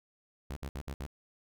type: tone bursts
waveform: sawtooth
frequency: 67.7 Hz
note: C#2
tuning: 40 cents flat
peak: -33 dBFS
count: 5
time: 0.5-1.064 s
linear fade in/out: 0 ms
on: 64 ms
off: 61 ms
effects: none